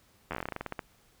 slowing click train, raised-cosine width 0.5 ms, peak -19 dBFS, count 16, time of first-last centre 0.31-0.792 s, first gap 11 ms, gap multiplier 1.14, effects pink hiss -64 dBFS RMS until 1.2 s

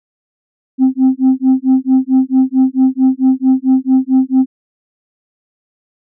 sine tone with tremolo, 261.6 Hz, C4, in tune, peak -3 dBFS, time 0.78-4.46 s, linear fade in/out 50 ms, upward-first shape sine, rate 4.5 Hz, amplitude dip 100%, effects tanh soft clip ceiling -4 dBFS

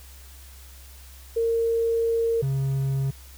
sine / triangle tone pair in turn, 459.3 / 135.73 Hz, A#4 / C#3, -26 / -36 cents, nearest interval octave + major sixth, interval 2110 cents, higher first, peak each -20 dBFS, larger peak neither, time 1.36-2.42 / 2.42-3.11 s, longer first, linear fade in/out 10 ms, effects added 66 Hz sine -44 dBFS peak until 3.37 s + white hiss -50 dBFS RMS until 3.37 s

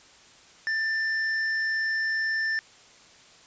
sine tone with tanh clipping, 1779 Hz, A6, 19 cents sharp, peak -26 dBFS, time 0.67-2.59 s, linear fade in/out 0 ms, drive 9 dB, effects white hiss -53 dBFS RMS until 3.46 s + resampled to 16000 Hz

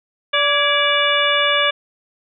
harmonic tone with a mistuned harmonic, 580 Hz, D5, 22 cents flat, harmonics 1 / 2 / 3 / 4 / 5 / 6, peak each -21 / -21 / -21 / -21 / -21 / -21 dBFS, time 0.33-1.71 s, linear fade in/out 10 ms, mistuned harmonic 3, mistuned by -74 cents, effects none

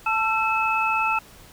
sine tone cluster, 881 / 1342 / 2594 Hz, A5 / E6 / E7, +2 / +31 / -28 cents, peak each -24 dBFS, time 0.06-1.19 s, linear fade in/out 5 ms, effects pink hiss -48 dBFS RMS until 1.52 s

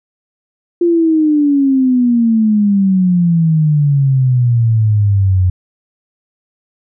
sine exponential sweep, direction down, 349.2 to 90 Hz, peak -8 dBFS, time 0.81-5.5 s, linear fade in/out 5 ms, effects none

